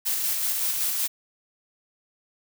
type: noise with tremolo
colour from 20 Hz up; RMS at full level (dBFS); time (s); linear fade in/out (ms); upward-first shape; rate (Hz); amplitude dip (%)
blue; -25; 0.05-1.08; 20; square; 5.3; 25
effects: none